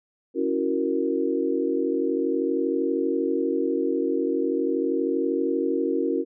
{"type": "chord", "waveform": "sine", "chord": "F# dominant seventh", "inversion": "second", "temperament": "equal", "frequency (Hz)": [277.2, 329.6, 370, 466.2], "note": ["C#4", "E4", "F#4", "A#4"], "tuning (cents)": [0, 0, 0, 0], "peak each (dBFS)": -27, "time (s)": [0.34, 6.25], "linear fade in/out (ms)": 50, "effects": []}